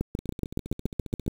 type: two click trains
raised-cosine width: 3 ms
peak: -13 / -24 dBFS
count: 10 / 17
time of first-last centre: 0.01-1.279 / 0.19-1.264 s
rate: 7.09 / 14.9 Hz
effects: 7-bit